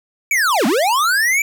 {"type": "linear two-way sweep", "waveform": "square", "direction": "down then up", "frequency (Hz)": [2349, 195.7, 2349], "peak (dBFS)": -14, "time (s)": [0.31, 1.42], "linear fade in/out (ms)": 2, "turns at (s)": 0.66, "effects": []}